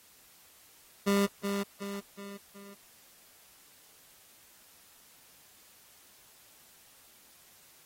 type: tone with echo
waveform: 25% pulse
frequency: 200 Hz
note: G3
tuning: 35 cents sharp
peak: -20 dBFS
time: 1.06-1.27 s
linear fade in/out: 20 ms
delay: 370 ms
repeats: 4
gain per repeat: -6 dB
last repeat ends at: 2.75 s
effects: white hiss -59 dBFS RMS until 7.85 s + AAC 48 kbps